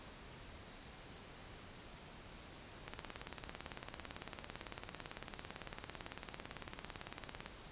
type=click train; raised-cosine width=0.3 ms; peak=-28 dBFS; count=83; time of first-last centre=2.88-7.461 s; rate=17.9 Hz; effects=pink hiss -54 dBFS RMS until 7.71 s + resampled to 8000 Hz